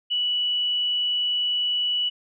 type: tone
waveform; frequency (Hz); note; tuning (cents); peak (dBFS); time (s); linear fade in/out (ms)
sine; 2950; F#7; -6; -21; 0.1-2.1; 20
effects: none